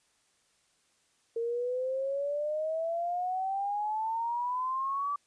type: exponential sweep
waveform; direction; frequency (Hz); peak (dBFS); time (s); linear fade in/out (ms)
sine; up; 457.4 to 1162; -29; 1.36-5.16; 5
effects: white hiss -70 dBFS RMS until 5.26 s + resampled to 22050 Hz